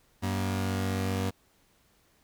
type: tone pair together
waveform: sawtooth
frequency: 95.31 / 238.1 Hz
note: G2 / A#3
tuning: -48 / +37 cents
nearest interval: octave + major third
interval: 1585 cents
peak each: -25 / -29 dBFS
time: 0.22-1.31 s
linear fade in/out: 20 ms
effects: pink hiss -66 dBFS RMS until 2.23 s